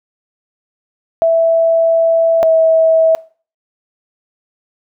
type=tone pair in turn; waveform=sine; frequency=659.3 / 647.6 Hz; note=E5 / E5; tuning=0 / -31 cents; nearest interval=unison; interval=31 cents; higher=first; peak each=-7 dBFS; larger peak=neither; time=1.22-2.43 / 2.43-3.15 s; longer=first; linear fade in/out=0 ms; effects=noise-tail reverb RT60 0.4 s tail -22 dB re dry